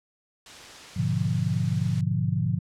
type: noise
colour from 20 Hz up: white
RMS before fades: -43 dBFS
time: 0.46-2.01 s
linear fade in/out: 2 ms
type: chord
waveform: sine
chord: G# diminished seventh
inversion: none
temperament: equal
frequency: 103.83 / 123.47 / 146.83 / 174.61 Hz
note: G#2 / B2 / D3 / F3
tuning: 0 / 0 / 0 / 0 cents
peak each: -28 dBFS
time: 0.96-2.59 s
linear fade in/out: 10 ms
effects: low-pass 6000 Hz 12 dB/octave